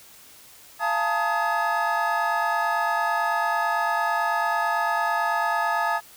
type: tone cluster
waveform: triangle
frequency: 688 / 860 / 909 / 1253 / 1696 Hz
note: F5 / A5 / A#5 / D#6 / G#6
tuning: -26 / -40 / -44 / +12 / +36 cents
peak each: -26 dBFS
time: 0.79-6.01 s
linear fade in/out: 50 ms
effects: white hiss -49 dBFS RMS until 6.16 s